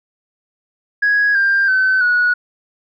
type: tone with pitch steps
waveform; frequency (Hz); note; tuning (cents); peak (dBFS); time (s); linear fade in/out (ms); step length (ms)
sine; 1661.2 / 1591.7 / 1525.1 / 1461.3; G#6 / G6 / G6 / F#6; 0 / +26 / -48 / -22; -10; 1.02-2.34; 10; 330
effects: tanh soft clip ceiling -8 dBFS